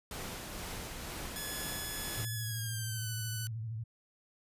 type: noise with tremolo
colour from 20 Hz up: pink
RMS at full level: -41 dBFS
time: 0.11-2.25 s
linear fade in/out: 2 ms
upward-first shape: sine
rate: 2.1 Hz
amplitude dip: 25%
type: tone with pitch glide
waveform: 5% pulse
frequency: 1708 to 1495.5 Hz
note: G#6 to F#6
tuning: +48 to +18 cents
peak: -28 dBFS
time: 1.36-3.47 s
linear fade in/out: 0 ms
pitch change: -230 cents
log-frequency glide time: 2.33-3.11 s
type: tone with vibrato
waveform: sine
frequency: 112.2 Hz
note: A2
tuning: 34 cents sharp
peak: -36 dBFS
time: 2.17-3.84 s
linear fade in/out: 10 ms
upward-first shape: square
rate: 13 Hz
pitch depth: 63 cents each way
effects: resampled to 32000 Hz